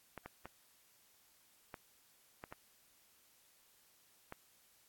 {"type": "clicks", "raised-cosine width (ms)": 0.5, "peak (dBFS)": -30, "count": 7, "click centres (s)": [0.177, 0.26, 0.456, 1.742, 2.439, 2.525, 4.324], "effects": ["white hiss -69 dBFS RMS until 4.88 s", "AAC 64 kbps"]}